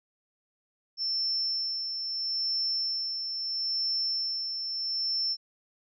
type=tone with tremolo; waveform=sine; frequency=5360 Hz; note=E8; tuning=28 cents sharp; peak=-26 dBFS; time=0.97-5.37 s; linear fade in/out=50 ms; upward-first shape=sine; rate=0.76 Hz; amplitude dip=45%; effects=none